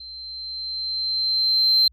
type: tone with level ramp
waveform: sine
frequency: 4115 Hz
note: C8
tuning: 30 cents flat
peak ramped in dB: -36 to -11 dBFS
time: 0-1.88 s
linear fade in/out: 5 ms
effects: tanh soft clip ceiling -12 dBFS + added 62 Hz sine -51 dBFS peak until 1.92 s